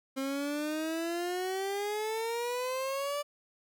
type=exponential sweep; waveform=30% pulse; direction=up; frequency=265.6 to 587.3 Hz; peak=-29 dBFS; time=0.16-3.23 s; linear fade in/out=20 ms; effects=none